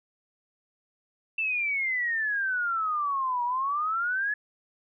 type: exponential two-way sweep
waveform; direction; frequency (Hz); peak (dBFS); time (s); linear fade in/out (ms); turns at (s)
sine; down then up; 2681 to 953 to 1721; -25; 1.38-4.34; 5; 3.44
effects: none